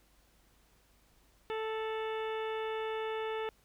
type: harmonic tone with a mistuned harmonic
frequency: 440 Hz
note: A4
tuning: in tune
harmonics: 1 / 2 / 3 / 4 / 5 / 6 / 7 / 8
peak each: -35 / -41 / -45 / -47 / -49 / -51 / -52 / -53 dBFS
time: 1.5-3.49 s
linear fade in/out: 0 ms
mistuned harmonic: 7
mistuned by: -75 cents
effects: added 50 Hz sine -68 dBFS peak until 3.64 s + pink hiss -68 dBFS RMS until 3.64 s